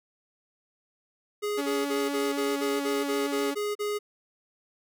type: tone bursts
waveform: square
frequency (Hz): 415.3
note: G#4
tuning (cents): 0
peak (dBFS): -28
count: 11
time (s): 1.42-3.99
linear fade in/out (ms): 20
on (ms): 200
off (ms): 37
type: tone with vibrato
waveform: sawtooth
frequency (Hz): 282.4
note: C#4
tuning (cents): +32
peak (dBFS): -25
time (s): 1.57-3.55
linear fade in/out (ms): 20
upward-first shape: sine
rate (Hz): 7.7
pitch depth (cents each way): 12
effects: none

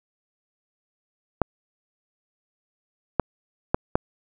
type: clicks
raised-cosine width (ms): 1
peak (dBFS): -4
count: 4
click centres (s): 1.417 / 3.197 / 3.745 / 3.955
effects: none

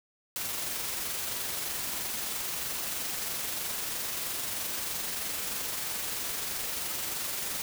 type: noise with amplitude modulation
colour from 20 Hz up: white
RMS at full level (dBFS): -33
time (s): 0.36-7.62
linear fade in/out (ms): 0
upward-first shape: sine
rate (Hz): 23.1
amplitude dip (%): 25
effects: none

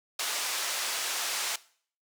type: band-pass noise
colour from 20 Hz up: white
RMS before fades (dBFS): -32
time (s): 0.19-1.56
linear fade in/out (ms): 5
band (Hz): 630 to 7600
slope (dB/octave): 12
effects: noise-tail reverb RT60 0.5 s tail -19 dB re dry

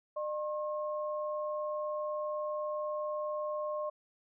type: tone pair together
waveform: sine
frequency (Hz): 604 / 1076.2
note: D5 / C6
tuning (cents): +48 / +48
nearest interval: minor seventh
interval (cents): 1000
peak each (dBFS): -34 / -39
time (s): 0.16-3.9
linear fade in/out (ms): 10
effects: none

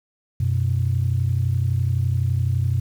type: tone pair together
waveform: sine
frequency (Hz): 92.5 / 124.36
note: F#2 / B2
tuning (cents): 0 / +12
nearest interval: perfect fourth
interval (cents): 512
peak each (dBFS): -20 / -20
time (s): 0.4-2.8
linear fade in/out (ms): 5
effects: tanh soft clip ceiling -11 dBFS + 8-bit

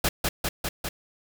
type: noise with echo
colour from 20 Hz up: pink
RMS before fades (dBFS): -23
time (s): 0.04-0.09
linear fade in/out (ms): 5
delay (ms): 200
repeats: 4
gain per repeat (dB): -2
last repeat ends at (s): 0.89
effects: none

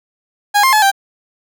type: tone with pitch steps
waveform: 30% pulse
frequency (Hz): 822 / 1057 / 856 / 786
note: G#5 / C6 / A5 / G5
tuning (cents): -18 / +17 / -48 / +4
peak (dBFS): -6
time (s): 0.54-0.916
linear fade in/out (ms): 20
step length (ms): 94
effects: none

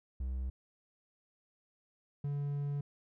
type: tone pair in turn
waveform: triangle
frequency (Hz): 64.3 / 143.19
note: C2 / D3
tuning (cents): -30 / -43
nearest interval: octave + major second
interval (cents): 1387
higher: second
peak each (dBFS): -32 / -31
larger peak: second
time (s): 0.2-0.5 / 2.24-2.81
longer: second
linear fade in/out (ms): 5
effects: none

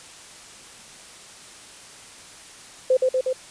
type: tone with echo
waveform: sine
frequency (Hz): 515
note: C5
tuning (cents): -28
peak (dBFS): -14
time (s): 2.9-2.97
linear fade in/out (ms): 5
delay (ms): 120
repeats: 3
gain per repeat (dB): -2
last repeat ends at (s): 3.33
effects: white hiss -44 dBFS RMS until 3.5 s + resampled to 22050 Hz

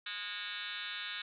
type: tone with frequency modulation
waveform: sine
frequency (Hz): 2637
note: E7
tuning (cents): 0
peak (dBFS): -38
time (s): 0.06-1.22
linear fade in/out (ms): 5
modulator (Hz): 199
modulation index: 6.5
effects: none

